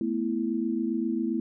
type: chord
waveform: sine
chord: A suspended second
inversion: none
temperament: just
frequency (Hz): 220 / 247.5 / 330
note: A3 / B3 / E4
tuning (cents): 0 / +4 / +2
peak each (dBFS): -30 / -30 / -29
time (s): 0.01-1.4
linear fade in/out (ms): 2
effects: none